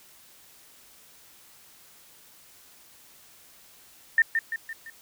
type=tone with echo; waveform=sine; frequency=1808 Hz; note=A6; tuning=47 cents sharp; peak=-15 dBFS; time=4.18-4.22 s; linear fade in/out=2 ms; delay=170 ms; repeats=4; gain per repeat=-6 dB; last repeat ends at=4.9 s; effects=white hiss -54 dBFS RMS until 5.01 s